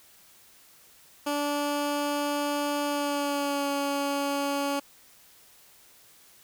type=tone with pitch glide; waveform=15% pulse; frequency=290 to 281.9 Hz; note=D4 to C#4; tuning=-22 to +29 cents; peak=-20 dBFS; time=1.26-4.8 s; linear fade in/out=10 ms; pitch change=-49 cents; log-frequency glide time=2.85-3.69 s; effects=white hiss -56 dBFS RMS until 6.43 s